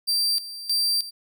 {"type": "tone with tremolo", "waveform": "40% pulse", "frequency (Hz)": 4699, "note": "D8", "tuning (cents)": 0, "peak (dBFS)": -19, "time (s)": [0.07, 1.11], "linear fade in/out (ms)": 20, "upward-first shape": "square", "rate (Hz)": 1.6, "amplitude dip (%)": 80, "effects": []}